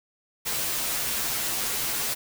white noise with comb filter, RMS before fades -28 dBFS, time 0.45-2.15 s, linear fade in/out 20 ms, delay 11 ms, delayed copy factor -1, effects none

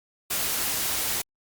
white noise, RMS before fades -27 dBFS, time 0.3-1.22 s, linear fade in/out 10 ms, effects Opus 48 kbps

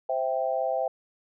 sine chord, C major, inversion none, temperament equal, 523.3 / 659.3 / 784 Hz, C5 / E5 / G5, 0 / 0 / 0 cents, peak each -29 / -28 / -30 dBFS, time 0.09-0.88 s, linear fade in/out 5 ms, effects none

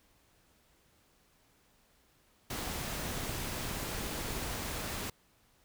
pink noise, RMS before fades -38 dBFS, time 2.5-5.1 s, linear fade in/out 5 ms
click train, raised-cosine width 3 ms, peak -30 dBFS, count 30, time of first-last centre 2.7-4.426 s, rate 16.8 Hz
effects pink hiss -68 dBFS RMS until 5.64 s

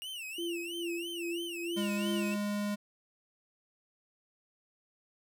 45% pulse tone with vibrato, 2800 Hz, F7, 4 cents sharp, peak -39 dBFS, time 0.02-2.34 s, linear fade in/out 0 ms, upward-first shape sine, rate 3 Hz, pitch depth 180 cents each way
sine tone with tremolo, 341.3 Hz, F4, 40 cents flat, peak -33 dBFS, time 0.38-2.36 s, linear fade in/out 5 ms, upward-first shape sine, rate 2.4 Hz, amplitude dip 60%
square tone with pitch glide, 204 to 205.8 Hz, G#3 to G#3, -31 to -16 cents, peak -32 dBFS, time 1.76-2.76 s, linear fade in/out 20 ms, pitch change +15 cents, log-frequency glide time 1.92-2.17 s
effects none

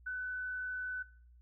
sine tone with frequency modulation, 1502 Hz, F#6, 26 cents sharp, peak -36 dBFS, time 0.06-1.03 s, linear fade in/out 10 ms, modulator 45.1 Hz, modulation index 0.23, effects noise-tail reverb RT60 0.6 s tail -23 dB re dry + added 60 Hz sine -57 dBFS peak until 1.41 s

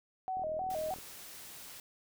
sine tone with vibrato, 685 Hz, F5, 34 cents flat, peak -33 dBFS, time 0.28-0.94 s, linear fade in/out 0 ms, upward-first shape square, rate 3.2 Hz, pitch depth 160 cents each way
click train, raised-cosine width 2 ms, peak -38 dBFS, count 26, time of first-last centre 0.37-0.986 s, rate 40.6 Hz
white noise, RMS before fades -49 dBFS, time 0.7-1.8 s, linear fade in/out 2 ms
effects none

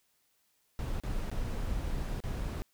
brown noise with dropouts, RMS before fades -34 dBFS, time 0.79-2.62 s, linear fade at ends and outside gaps 0 ms, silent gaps 1-1.036 / 1.3-1.315 / 2.203-2.238 s, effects white hiss -73 dBFS RMS until 2.73 s

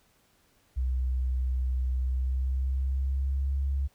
sine tone with pitch glide, 63.6 to 68.56 Hz, C2 to C#2, -48 to -18 cents, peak -25 dBFS, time 0.76-3.88 s, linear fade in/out 20 ms, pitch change +130 cents, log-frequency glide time 1.98-3.59 s, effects pink hiss -66 dBFS RMS until 3.94 s

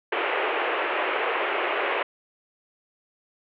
pink band-pass noise, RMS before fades -26 dBFS, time 0.12-2.03 s, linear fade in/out 5 ms, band 360 to 2900 Hz, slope 48 dB/octave, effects none

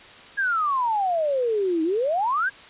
sine exponential two-way sweep, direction down then up, 1661.2 to 311.1 to 1661.2 Hz, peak -20 dBFS, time 0.37-2.5 s, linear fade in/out 20 ms, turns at 1.83 s, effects white hiss -45 dBFS RMS until 2.69 s + resampled to 8000 Hz

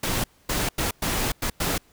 pink noise bursts at uneven times, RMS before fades -25 dBFS, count 6, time 0.03-0.24 / 0.49-0.69 / 0.78-0.91 / 1.02-1.32 / 1.42-1.5 / 1.6-1.78 s, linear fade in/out 5 ms, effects pink hiss -59 dBFS RMS until 1.92 s

